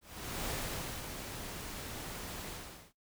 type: noise with ADSR envelope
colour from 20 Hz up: pink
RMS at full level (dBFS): -37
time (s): 0.01-2.93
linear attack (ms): 460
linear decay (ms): 570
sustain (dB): -6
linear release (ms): 440
effects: noise-tail reverb RT60 0.2 s tail -26 dB re dry